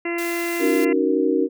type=harmonic tone; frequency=341.8 Hz; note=F4; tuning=37 cents flat; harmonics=1 / 2 / 3 / 4 / 5 / 6 / 7 / 8; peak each=-24 / -33 / -37 / -39 / -38 / -29 / -41 / -35 dBFS; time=0.05-0.93 s; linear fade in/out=5 ms
type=high-pass noise; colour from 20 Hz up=white; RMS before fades=-34 dBFS; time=0.18-0.85 s; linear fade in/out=5 ms; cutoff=1200 Hz; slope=24 dB/octave
type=chord; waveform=sine; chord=D# minor seventh; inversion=third; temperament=just; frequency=280 / 311.1 / 373.4 / 466.7 Hz; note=C#4 / D#4 / F#4 / A#4; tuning=+18 / 0 / +16 / +2 cents; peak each=-22 dBFS; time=0.59-1.49 s; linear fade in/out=50 ms
effects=none